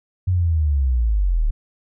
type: linear sweep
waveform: sine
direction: down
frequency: 93.8 to 34.65 Hz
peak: -15 dBFS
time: 0.27-1.51 s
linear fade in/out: 10 ms
effects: none